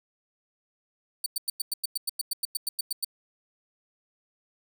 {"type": "tone bursts", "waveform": "15% pulse", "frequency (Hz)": 4545, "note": "C#8", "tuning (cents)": 42, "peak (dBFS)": -19, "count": 16, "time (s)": [1.24, 3.047], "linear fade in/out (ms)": 5, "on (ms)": 22, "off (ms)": 97, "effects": []}